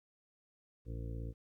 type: harmonic tone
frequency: 57 Hz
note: A#1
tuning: 38 cents flat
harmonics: 1 / 2 / 3 / 4 / 5 / 6 / 8 / 9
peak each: -41 / -43 / -53 / -57 / -52 / -56 / -54 / -58 dBFS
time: 0.85-1.34 s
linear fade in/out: 50 ms
effects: 13-bit